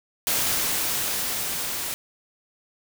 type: noise with level ramp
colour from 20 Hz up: white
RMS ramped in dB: -23 to -30 dBFS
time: 0.27-1.94 s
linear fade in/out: 0 ms
effects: none